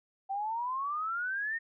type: exponential sweep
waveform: sine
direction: up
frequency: 767 to 1864.7 Hz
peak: -31 dBFS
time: 0.29-1.59 s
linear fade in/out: 20 ms
effects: none